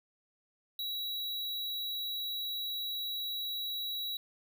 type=tone; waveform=square; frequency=3892 Hz; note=B7; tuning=26 cents flat; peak=-35 dBFS; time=0.79-4.17 s; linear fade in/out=2 ms; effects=none